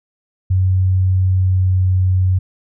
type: tone with pitch glide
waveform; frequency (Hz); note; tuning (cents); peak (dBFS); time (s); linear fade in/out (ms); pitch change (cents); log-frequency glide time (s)
sine; 93.3 to 92.71; F#2 to F#2; +15 to +4; -11; 0.5-2.39; 10; -11; 1.3-1.81
effects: none